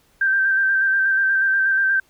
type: tone with vibrato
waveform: sine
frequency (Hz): 1568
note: G6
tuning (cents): 0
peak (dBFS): -15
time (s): 0.21-2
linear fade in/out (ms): 5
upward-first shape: square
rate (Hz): 8.3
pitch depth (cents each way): 22
effects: pink hiss -59 dBFS RMS until 2.09 s